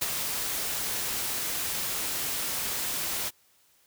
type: noise with ADSR envelope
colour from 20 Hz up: white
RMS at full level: -26 dBFS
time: 0.01-3.31 s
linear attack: 12 ms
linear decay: 29 ms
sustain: -5 dB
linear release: 35 ms
effects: white hiss -64 dBFS RMS until 3.86 s